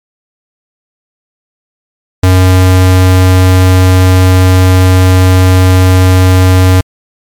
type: tone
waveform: square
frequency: 92.5 Hz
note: F#2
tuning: in tune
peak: -3 dBFS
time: 2.23-6.81 s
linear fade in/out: 5 ms
effects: MP3 96 kbps